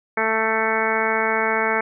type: harmonic tone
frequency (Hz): 221.3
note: A3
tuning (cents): +10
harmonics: 1 / 2 / 3 / 4 / 5 / 6 / 7 / 8 / 9 / 10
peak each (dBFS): -31 / -25 / -28 / -25 / -31 / -27 / -27 / -28 / -31 / -26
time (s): 0.17-1.81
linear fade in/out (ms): 5
effects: none